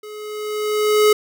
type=tone with level ramp; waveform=square; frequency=423.8 Hz; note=G#4; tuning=35 cents sharp; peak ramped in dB=-34 to -10 dBFS; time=0.03-1.13 s; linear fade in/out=5 ms; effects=none